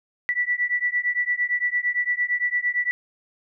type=beating tone pair; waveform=sine; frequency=1956 / 1964.8 Hz; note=B6 / B6; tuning=-17 / -9 cents; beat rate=8.8 Hz; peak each=-24 dBFS; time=0.29-2.91 s; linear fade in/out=0 ms; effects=none